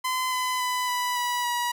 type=tone with pitch steps; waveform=sawtooth; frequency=1023 / 1011.2 / 999.6 / 988.2 / 976.8 / 965.6 Hz; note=C6 / B5 / B5 / B5 / B5 / B5; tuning=-39 / +41 / +21 / +1 / -19 / -39 cents; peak=-21 dBFS; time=0.04-1.72 s; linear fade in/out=10 ms; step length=280 ms; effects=none